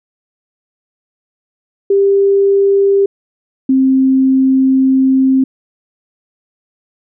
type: tone pair in turn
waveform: sine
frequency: 396 / 264.3 Hz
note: G4 / C4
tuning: +18 / +18 cents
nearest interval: perfect fifth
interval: 700 cents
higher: first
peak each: -7 dBFS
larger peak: neither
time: 1.9-3.06 / 3.69-5.44 s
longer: second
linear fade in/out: 5 ms
effects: none